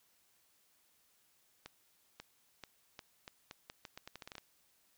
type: accelerating click train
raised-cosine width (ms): 0.2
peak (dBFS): -29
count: 16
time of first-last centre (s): 1.66-4.382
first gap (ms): 540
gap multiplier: 0.81
effects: white hiss -72 dBFS RMS until 4.97 s